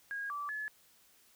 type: tone with pitch steps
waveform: sine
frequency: 1635 / 1160 / 1713 Hz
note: G#6 / D6 / A6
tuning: -28 / -22 / -47 cents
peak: -36 dBFS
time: 0.11-0.68 s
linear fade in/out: 0 ms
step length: 190 ms
effects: white hiss -65 dBFS RMS until 1.35 s